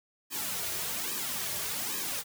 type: noise with flanger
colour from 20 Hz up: white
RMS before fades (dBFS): -34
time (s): 0.3-2.24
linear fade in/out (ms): 50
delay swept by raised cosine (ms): 1.4 to 4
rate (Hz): 1.2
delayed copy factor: -0.9
effects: none